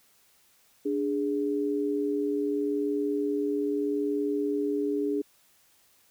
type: tone pair together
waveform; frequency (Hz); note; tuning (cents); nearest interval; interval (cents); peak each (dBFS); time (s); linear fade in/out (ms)
sine; 291.8 / 412.6; D4 / G#4; -11 / -11; tritone; 600; -28; 0.85-5.22; 10
effects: white hiss -63 dBFS RMS until 6.1 s